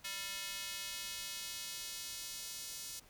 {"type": "tone with high-pass filter sweep", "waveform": "square", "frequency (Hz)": 196, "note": "G3", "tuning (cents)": 0, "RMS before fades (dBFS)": -44, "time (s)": [0.04, 3], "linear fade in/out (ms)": 10, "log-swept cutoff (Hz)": [2500, 5400], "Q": 0.95, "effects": ["pink hiss -63 dBFS RMS until 3.09 s"]}